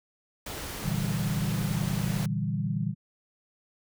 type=noise; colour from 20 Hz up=pink; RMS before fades=-37 dBFS; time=0.46-2.26 s; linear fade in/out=5 ms
type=chord; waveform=sine; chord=E half-diminished seventh; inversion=second; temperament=equal; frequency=116.54 / 146.83 / 164.81 / 196 Hz; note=Bb2 / D3 / E3 / G3; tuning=0 / 0 / 0 / 0 cents; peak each=-32 dBFS; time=0.82-2.95 s; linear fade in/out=50 ms
effects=none